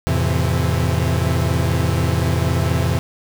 45% pulse chord, F major seventh, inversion none, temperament equal with one note detuned, 85.81 / 110 / 130.81 / 164.81 Hz, F2 / A2 / C3 / E3, -30 / 0 / 0 / 0 cents, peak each -20 / -23 / -21 / -24 dBFS, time 0.07-2.99 s, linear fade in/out 0 ms, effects 7-bit

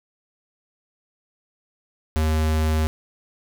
square tone, 78.3 Hz, D#2, 11 cents sharp, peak -19 dBFS, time 2.16-2.87 s, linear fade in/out 0 ms, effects none

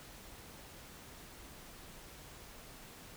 silence, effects pink hiss -53 dBFS RMS until 3.16 s

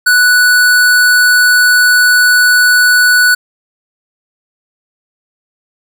square tone, 1480 Hz, F#6, in tune, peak -6 dBFS, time 0.06-3.35 s, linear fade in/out 10 ms, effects none

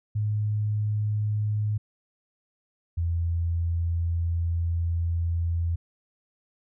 sine tone pair in turn, 105.7 / 84.5 Hz, G#2 / E2, +31 / +43 cents, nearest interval major third, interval 388 cents, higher first, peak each -23 dBFS, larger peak neither, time 0.15-1.78 / 2.97-5.76 s, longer second, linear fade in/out 10 ms, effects none

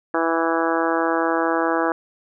harmonic tone, 164.81 Hz, E3, in tune, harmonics 2 / 3 / 4 / 5 / 6 / 7 / 8 / 9 / 10, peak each -23 / -25 / -26 / -27 / -28 / -28 / -29 / -30 / -30 dBFS, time 0.14-1.92 s, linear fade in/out 2 ms, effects none

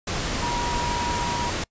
sine tone in noise, 958 Hz, A#5, 47 cents sharp, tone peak -26 dBFS, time 0.42-1.5 s, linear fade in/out 5 ms, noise pink, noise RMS -27 dBFS, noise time 0.07-1.64 s, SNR -2 dB, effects noise-tail reverb RT60 0.1 s tail -26 dB re dry + resampled to 16000 Hz

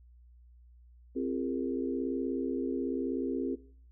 sine tone cluster, 264.1 / 342.8 / 403.7 / 460.1 Hz, C4 / F4 / G#4 / A#4, +16 / -32 / -49 / -23 cents, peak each -32 / -37 / -37 / -39 dBFS, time 1.15-3.56 s, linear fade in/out 20 ms, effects noise-tail reverb RT60 0.5 s tail -17 dB re dry + added 60 Hz sine -54 dBFS peak until 3.91 s

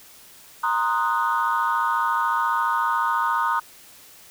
sine chord, C half-diminished seventh, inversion third, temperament equal, 932.3 / 1046.5 / 1244.5 / 1480 Hz, Bb5 / C6 / Eb6 / Gb6, 0 / 0 / 0 / 0 cents, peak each -23 / -26 / -23 / -27 dBFS, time 0.63-3.6 s, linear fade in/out 10 ms, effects tanh soft clip ceiling -12 dBFS + white hiss -48 dBFS RMS until 4.3 s

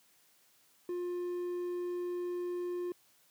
triangle tone, 354.2 Hz, F4, 24 cents sharp, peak -32 dBFS, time 0.89-2.92 s, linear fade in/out 2 ms, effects white hiss -67 dBFS RMS until 3.3 s + high-pass 100 Hz 12 dB/octave

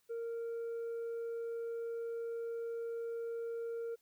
triangle tone with tanh clipping, 463.1 Hz, A#4, 11 cents flat, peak -38 dBFS, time 0.09-3.96 s, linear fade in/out 20 ms, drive 7 dB, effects white hiss -75 dBFS RMS until 4.01 s

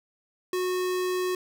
square tone, 365.8 Hz, F#4, 20 cents flat, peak -26 dBFS, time 0.53-1.35 s, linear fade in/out 2 ms, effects none

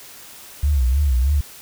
sine tone with vibrato, 67.2 Hz, C2, 47 cents sharp, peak -14 dBFS, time 0.63-1.41 s, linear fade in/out 5 ms, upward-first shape sine, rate 3.2 Hz, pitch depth 170 cents each way, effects white hiss -41 dBFS RMS until 1.61 s

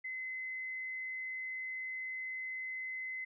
sine tone, 2044 Hz, C7, 41 cents flat, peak -38 dBFS, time 0.04-3.25 s, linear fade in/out 10 ms, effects none

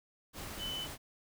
sine tone in noise, 3017 Hz, F#7, 33 cents sharp, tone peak -37 dBFS, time 0.58-0.88 s, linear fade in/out 50 ms, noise pink, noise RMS -44 dBFS, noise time 0.33-0.98 s, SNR +4 dB, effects none

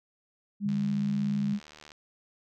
sine tone with pitch glide, 202.8 to 204.2 Hz, G#3 to G#3, -41 to -29 cents, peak -26 dBFS, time 0.6-1.6 s, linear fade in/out 50 ms, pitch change +12 cents, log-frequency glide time 0.88-1.34 s
sine tone, 146.83 Hz, D3, in tune, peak -34 dBFS, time 0.65-1.54 s, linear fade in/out 10 ms
click train, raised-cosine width 0.2 ms, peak -31 dBFS, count 94, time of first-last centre 0.69-1.919 s, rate 75.7 Hz
effects none

